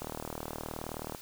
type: click train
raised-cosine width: 1 ms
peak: -23 dBFS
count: 45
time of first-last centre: 0.02-1.148 s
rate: 39 Hz
effects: white hiss -49 dBFS RMS until 1.21 s